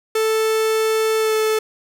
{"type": "tone with pitch glide", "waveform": "45% pulse", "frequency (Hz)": [440, 435.7], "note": ["A4", "A4"], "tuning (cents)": [0, -17], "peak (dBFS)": -16, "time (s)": [0.15, 1.59], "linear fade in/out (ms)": 5, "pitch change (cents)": -17, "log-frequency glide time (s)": [1.19, 1.34], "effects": []}